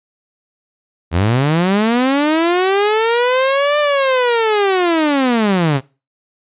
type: linear two-way sweep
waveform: sawtooth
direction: up then down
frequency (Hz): 77.5 to 597 to 127.2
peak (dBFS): -8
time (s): 1.11-5.81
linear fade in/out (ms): 50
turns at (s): 3.79
effects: noise-tail reverb RT60 0.3 s tail -22 dB re dry + resampled to 8000 Hz